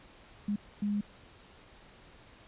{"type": "tone bursts at uneven times", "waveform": "sine", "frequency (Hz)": 205.7, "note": "G#3", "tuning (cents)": -16, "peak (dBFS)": -28, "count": 2, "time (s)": [[0.48, 0.56], [0.82, 1.01]], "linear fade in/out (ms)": 5, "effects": ["pink hiss -56 dBFS RMS until 2.47 s", "resampled to 8000 Hz"]}